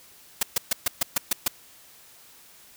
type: noise bursts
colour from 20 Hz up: white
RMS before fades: -22 dBFS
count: 8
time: 0.41-1.48 s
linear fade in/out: 5 ms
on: 20 ms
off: 130 ms
effects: white hiss -52 dBFS RMS until 2.76 s